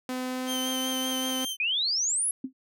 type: tone with pitch glide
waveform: sawtooth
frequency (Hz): 254.6 to 259.5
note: C4 to C4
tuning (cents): -47 to -14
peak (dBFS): -26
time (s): 0.09-1.45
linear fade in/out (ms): 2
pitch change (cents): +33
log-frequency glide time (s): 0.28-0.8
type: tone with vibrato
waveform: sawtooth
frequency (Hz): 3117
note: G7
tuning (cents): -11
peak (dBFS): -27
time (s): 0.46-1.57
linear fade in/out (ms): 50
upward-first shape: sine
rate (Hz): 5.2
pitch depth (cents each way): 29
type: exponential sweep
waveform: sine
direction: up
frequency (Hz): 2396 to 11260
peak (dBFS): -24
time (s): 1.6-2.31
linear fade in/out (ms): 2
type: tone with exponential decay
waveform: sine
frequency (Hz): 261.6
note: C4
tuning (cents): 0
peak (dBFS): -26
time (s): 2.44-2.53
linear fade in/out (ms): 5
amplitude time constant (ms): 18
effects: none